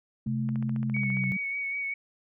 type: tone with pitch glide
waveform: sine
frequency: 218.2 to 189.95 Hz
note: A3 to F#3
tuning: -14 to +46 cents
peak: -29 dBFS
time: 0.26-1.37 s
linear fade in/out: 5 ms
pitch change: -240 cents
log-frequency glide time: 0.86-1.2 s
type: tone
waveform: sine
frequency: 130.81 Hz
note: C3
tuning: in tune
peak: -29 dBFS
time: 0.27-1.32 s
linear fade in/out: 0 ms
type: click train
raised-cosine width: 0.5 ms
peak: -30 dBFS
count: 12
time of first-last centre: 0.49-1.238 s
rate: 14.7 Hz
type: tone with vibrato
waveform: sine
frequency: 2237 Hz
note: C#7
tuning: 15 cents sharp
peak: -29 dBFS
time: 0.94-1.94 s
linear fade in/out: 5 ms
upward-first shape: sine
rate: 5.1 Hz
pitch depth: 23 cents each way
effects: none